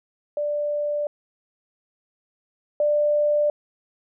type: tone pair in turn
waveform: sine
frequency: 589 / 592.2 Hz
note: D5 / D5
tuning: +5 / +14 cents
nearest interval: unison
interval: 9 cents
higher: second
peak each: -22 / -17 dBFS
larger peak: second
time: 0.37-1.07 / 2.8-3.5 s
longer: neither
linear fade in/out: 2 ms
effects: none